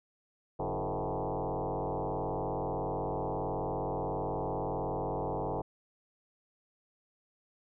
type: tone with frequency modulation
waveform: sine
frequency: 169.4 Hz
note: E3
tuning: 48 cents sharp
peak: -31 dBFS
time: 0.59-5.62 s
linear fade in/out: 10 ms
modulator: 99.1 Hz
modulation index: 7.7
effects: none